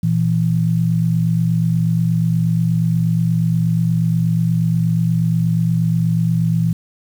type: tone pair together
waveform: sine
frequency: 118.04 / 166.4 Hz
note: A#2 / E3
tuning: +22 / +17 cents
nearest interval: tritone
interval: 595 cents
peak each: -18 / -15 dBFS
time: 0.03-6.73 s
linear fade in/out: 5 ms
effects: 7-bit